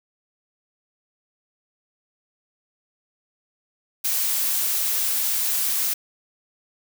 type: noise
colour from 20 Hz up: blue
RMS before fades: -23 dBFS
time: 4.04-5.94 s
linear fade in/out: 10 ms
effects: none